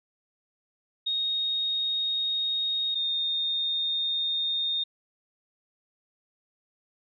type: tone pair in turn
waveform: sine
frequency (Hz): 3729 / 3669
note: A#7 / A#7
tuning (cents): 0 / -28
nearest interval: unison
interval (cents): 28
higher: first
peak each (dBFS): -25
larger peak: neither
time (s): 1.06-2.95 / 2.95-4.84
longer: neither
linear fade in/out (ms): 10
effects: none